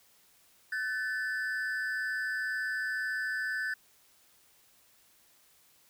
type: ring-modulated tone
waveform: triangle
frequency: 1632 Hz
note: G#6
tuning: 31 cents flat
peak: -26 dBFS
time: 0.72-3.74 s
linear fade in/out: 5 ms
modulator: 121 Hz
effects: white hiss -64 dBFS RMS until 5.89 s